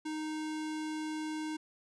square tone, 310 Hz, D#4, 6 cents flat, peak -36 dBFS, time 0.05-1.57 s, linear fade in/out 10 ms, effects resampled to 22050 Hz

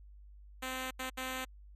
5% pulse tone bursts at uneven times, 258.9 Hz, C4, 18 cents flat, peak -25 dBFS, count 3, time 0.62-0.91 / 0.99-1.1 / 1.17-1.45 s, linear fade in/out 10 ms, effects added 50 Hz sine -51 dBFS peak until 1.75 s + MP3 64 kbps

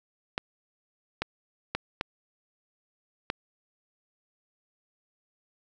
clicks, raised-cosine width 0.3 ms, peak -12 dBFS, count 5, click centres 0.379 / 1.22 / 1.75 / 2.011 / 3.301 s, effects none

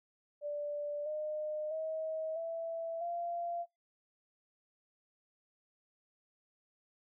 sine tone with pitch steps, 586 / 610.2 / 635.4 / 661.6 / 688.9 Hz, D5 / D#5 / D#5 / E5 / F5, -4 / -34 / +36 / +6 / -24 cents, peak -35 dBFS, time 0.41-3.66 s, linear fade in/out 50 ms, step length 650 ms, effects noise-tail reverb RT60 0.2 s tail -22 dB re dry

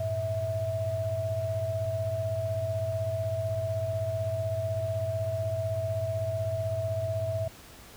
sine tone cluster, 97 / 112.9 / 651 Hz, G2 / A2 / E5, -18 / +45 / -22 cents, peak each -33 / -34 / -30 dBFS, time 0-7.48 s, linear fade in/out 5 ms, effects pink hiss -50 dBFS RMS until 7.96 s

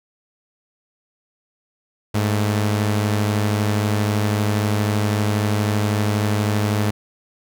sawtooth tone pair together, 103.83 / 220.2 Hz, G#2 / A3, 0 / +2 cents, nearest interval octave + minor second, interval 1302 cents, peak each -14 / -23 dBFS, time 2.14-6.91 s, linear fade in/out 10 ms, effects none

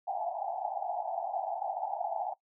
pink band-pass noise, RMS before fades -35 dBFS, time 0.07-2.34 s, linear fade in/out 10 ms, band 670 to 850 Hz, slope 96 dB/octave, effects noise-tail reverb RT60 0.1 s tail -19 dB re dry

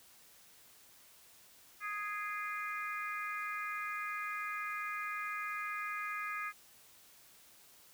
harmonic tone with a mistuned harmonic, 415.3 Hz, G#4, in tune, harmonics 3 / 4 / 5 / 6, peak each -40 / -43 / -43 / -46 dBFS, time 1.8-6.53 s, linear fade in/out 50 ms, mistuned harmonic 6, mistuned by -39 cents, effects white hiss -61 dBFS RMS until 7.93 s

